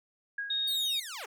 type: tone with exponential decay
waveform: sine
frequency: 1642 Hz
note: G#6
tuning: 20 cents flat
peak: -30 dBFS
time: 0.38-0.89 s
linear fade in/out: 5 ms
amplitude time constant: 110 ms
type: tone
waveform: sine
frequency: 3729 Hz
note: A#7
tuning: in tune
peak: -28 dBFS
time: 0.5-1 s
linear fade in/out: 5 ms
type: linear sweep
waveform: 10% pulse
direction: down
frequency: 4518 to 349.2 Hz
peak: -30 dBFS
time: 0.67-1.26 s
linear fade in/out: 10 ms
effects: none